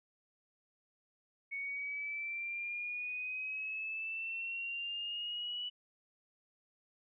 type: exponential sweep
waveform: sine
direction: up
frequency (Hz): 2217 to 2960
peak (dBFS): -37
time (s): 1.51-5.7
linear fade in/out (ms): 20
effects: none